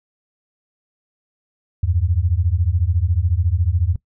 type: beating tone pair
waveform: sine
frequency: 80.4 / 94.4 Hz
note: E2 / F#2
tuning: -43 / +35 cents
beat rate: 14 Hz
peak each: -18 dBFS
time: 1.83-3.96 s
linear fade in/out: 5 ms
effects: noise-tail reverb RT60 0.1 s tail -21 dB re dry